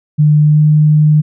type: tone with pitch glide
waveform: sine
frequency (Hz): 150.4 to 151.97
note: D3 to D#3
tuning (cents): +42 to -40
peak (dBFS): -5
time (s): 0.18-1.22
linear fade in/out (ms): 20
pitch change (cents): +18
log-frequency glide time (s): 0.48-0.6
effects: none